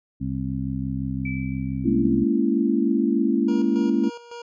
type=harmonic tone; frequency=65.8 Hz; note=C2; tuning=10 cents sharp; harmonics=1 / 2 / 3 / 4; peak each=-33 / -29 / -30 / -29 dBFS; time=0.2-2.25 s; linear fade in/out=20 ms
type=tone with exponential decay; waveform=sine; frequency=2313 Hz; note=D7; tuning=27 cents flat; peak=-30 dBFS; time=1.25-2.04 s; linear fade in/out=5 ms; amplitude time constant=170 ms
type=chord; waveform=sine; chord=A# half-diminished seventh; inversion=third; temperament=just; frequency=209.8 / 233.1 / 279.7 / 335.6 Hz; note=G#3 / A#3 / C#4 / E4; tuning=+18 / 0 / +16 / +31 cents; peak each=-24 / -23 / -23 / -24 dBFS; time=1.84-4.1 s; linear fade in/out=20 ms
type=tone with tremolo; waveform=25% pulse; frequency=474.5 Hz; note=A#4; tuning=31 cents sharp; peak=-31 dBFS; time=3.48-4.42 s; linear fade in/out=5 ms; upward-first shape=square; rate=3.6 Hz; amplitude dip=65%
effects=resampled to 16000 Hz